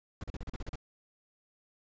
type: noise bursts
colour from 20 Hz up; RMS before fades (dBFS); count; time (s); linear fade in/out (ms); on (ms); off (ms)
brown; -38; 9; 0.21-0.757; 2; 27; 38
effects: resampled to 16000 Hz